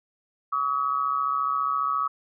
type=tone pair together; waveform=sine; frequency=1139 / 1273.6 Hz; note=C#6 / D#6; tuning=+47 / +40 cents; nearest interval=major second; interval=193 cents; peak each=-26 / -25 dBFS; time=0.52-2.08 s; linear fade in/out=10 ms; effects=none